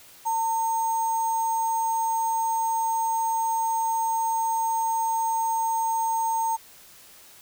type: tone with sample-and-hold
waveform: sine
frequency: 904 Hz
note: A5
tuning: 47 cents sharp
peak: -22 dBFS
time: 0.25-6.57 s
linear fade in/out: 20 ms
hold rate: 7350 Hz
effects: white hiss -50 dBFS RMS until 7.41 s